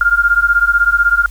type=beating tone pair; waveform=sine; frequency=1396.9 / 1412.9 Hz; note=F6 / F6; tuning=0 / +20 cents; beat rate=16 Hz; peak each=-12 dBFS; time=0.01-1.26 s; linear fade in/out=2 ms; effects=added 50 Hz sine -27 dBFS peak until 1.3 s + white hiss -44 dBFS RMS until 1.3 s